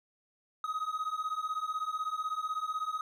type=beating tone pair; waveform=triangle; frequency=1252 / 1268 Hz; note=D#6 / D#6; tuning=+10 / +32 cents; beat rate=16 Hz; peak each=-34 / -33 dBFS; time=0.64-3.01 s; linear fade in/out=2 ms; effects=none